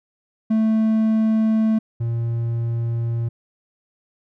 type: tone pair in turn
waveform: triangle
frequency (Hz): 220 / 116.54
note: A3 / A#2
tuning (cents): 0 / 0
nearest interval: major seventh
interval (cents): 1100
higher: first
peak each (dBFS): -13 / -18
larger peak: first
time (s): 0.5-1.79 / 2-3.29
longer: neither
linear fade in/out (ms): 10
effects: none